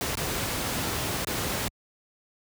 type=noise with dropouts; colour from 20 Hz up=pink; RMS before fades=-29 dBFS; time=0.01-1.68 s; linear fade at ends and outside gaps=0 ms; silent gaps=0.153-0.172 / 1.247-1.271 s; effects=high-pass 60 Hz 12 dB/octave